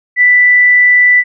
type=tone; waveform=sine; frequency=1979 Hz; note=B6; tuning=3 cents sharp; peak=-4 dBFS; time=0.16-1.24 s; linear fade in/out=50 ms; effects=none